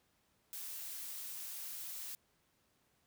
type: noise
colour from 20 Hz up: blue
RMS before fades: -45 dBFS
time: 0.53-2.15 s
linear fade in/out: 0 ms
effects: pink hiss -75 dBFS RMS until 3.06 s + high-pass 60 Hz 12 dB/octave